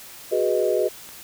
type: chord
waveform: sine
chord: G# minor seventh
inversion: third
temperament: equal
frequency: 370 / 415.3 / 493.9 / 622.3 Hz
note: F#4 / G#4 / B4 / D#5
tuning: 0 / 0 / 0 / 0 cents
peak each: -24 dBFS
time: 0.31-0.89 s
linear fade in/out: 20 ms
type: click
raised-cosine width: 0.3 ms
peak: -25 dBFS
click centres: 1.09 s
effects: white hiss -42 dBFS RMS until 1.23 s